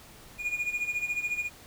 triangle tone with tremolo, 2439 Hz, D#7, 35 cents flat, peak -24 dBFS, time 0.38-1.5 s, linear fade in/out 50 ms, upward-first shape sine, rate 14 Hz, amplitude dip 75%, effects pink hiss -51 dBFS RMS until 1.66 s

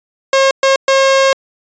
sawtooth tone bursts at uneven times, 539 Hz, C#5, 49 cents flat, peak -4 dBFS, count 3, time 0.33-0.51 / 0.63-0.76 / 0.88-1.33 s, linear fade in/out 2 ms, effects resampled to 16000 Hz

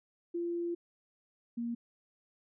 sine tone pair in turn, 343.6 / 235.2 Hz, F4 / A#3, -28 / +16 cents, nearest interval perfect fifth, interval 656 cents, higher first, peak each -32 / -33 dBFS, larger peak first, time 0.34-0.75 / 1.57-1.75 s, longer first, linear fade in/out 10 ms, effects none

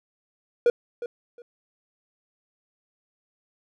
triangle tone with echo, 478.9 Hz, A#4, 47 cents sharp, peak -13 dBFS, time 0.66-0.7 s, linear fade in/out 2 ms, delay 360 ms, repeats 2, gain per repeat -14 dB, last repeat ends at 1.42 s, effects none

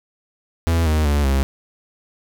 45% pulse tone with pitch steps, 83.2 / 77.63 / 72.43 / 67.58 Hz, E2 / D#2 / D2 / C#2, +17 / -3 / -23 / -43 cents, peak -15 dBFS, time 0.67-1.43 s, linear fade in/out 0 ms, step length 190 ms, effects none

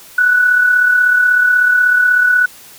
sine tone with amplitude modulation, 1480 Hz, F#6, in tune, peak -6 dBFS, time 0.18-2.46 s, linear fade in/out 5 ms, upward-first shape sine, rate 36.3 Hz, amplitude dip 45%, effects white hiss -39 dBFS RMS until 2.78 s

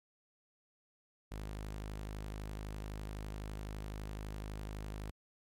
sawtooth tone, 51.91 Hz, G#1, in tune, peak -37 dBFS, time 1.31-5.11 s, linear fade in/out 10 ms, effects MP3 64 kbps

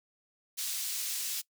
pink high-pass noise, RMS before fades -35 dBFS, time 0.57-1.42 s, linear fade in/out 20 ms, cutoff 4400 Hz, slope 12 dB/octave, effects noise-tail reverb RT60 0.1 s tail -21 dB re dry

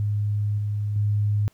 sine tone with level steps, 103.83 Hz, G#2, in tune, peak -21 / -23 / -19 dBFS, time 0-1.48 s, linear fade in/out 0 ms, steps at 0.58 / 0.96 s, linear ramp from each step 2 ms, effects pink hiss -62 dBFS RMS until 1.53 s

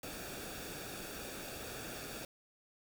pink noise with comb filter, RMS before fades -45 dBFS, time 0.03-2.25 s, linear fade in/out 2 ms, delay 0.98 ms, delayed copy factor -0.6, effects none

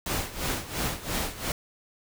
pink noise with tremolo, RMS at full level -28 dBFS, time 0.06-1.52 s, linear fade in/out 2 ms, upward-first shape sine, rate 2.9 Hz, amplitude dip 80%, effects none

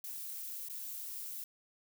violet noise with dropouts, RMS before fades -43 dBFS, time 0.04-1.44 s, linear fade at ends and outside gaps 2 ms, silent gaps 0.686-0.697 s, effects none

